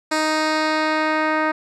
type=tone with low-pass filter sweep; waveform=10% pulse; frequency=311.1 Hz; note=D#4; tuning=in tune; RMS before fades=-20 dBFS; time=0.11-1.52 s; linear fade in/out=10 ms; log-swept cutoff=7900 to 1900 Hz; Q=1.1; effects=none